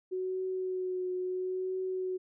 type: tone with vibrato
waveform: sine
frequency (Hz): 370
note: F#4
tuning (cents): 0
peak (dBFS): -31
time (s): 0.11-2.18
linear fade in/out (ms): 20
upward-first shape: triangle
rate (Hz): 0.74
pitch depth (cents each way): 23
effects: none